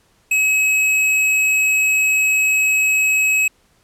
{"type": "tone", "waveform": "square", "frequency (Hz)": 2561, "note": "D#7", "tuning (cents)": 49, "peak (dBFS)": -14, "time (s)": [0.31, 3.48], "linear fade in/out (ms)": 5, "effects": ["pink hiss -58 dBFS RMS until 3.83 s", "low-pass 12000 Hz 12 dB/octave"]}